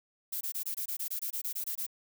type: noise bursts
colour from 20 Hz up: violet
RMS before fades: -35 dBFS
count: 14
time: 0.32-1.866 s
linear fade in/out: 10 ms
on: 90 ms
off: 22 ms
effects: none